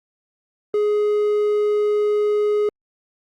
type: tone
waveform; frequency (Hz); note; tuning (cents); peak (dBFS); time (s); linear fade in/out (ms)
triangle; 418.1; G#4; +12; -14; 0.74-2.69; 2
effects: Opus 48 kbps